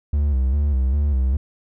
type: tone with vibrato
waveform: triangle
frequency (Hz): 68.7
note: C#2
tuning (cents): -15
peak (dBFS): -14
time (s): 0.13-1.37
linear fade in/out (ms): 5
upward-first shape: square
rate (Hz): 2.5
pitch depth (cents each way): 97
effects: none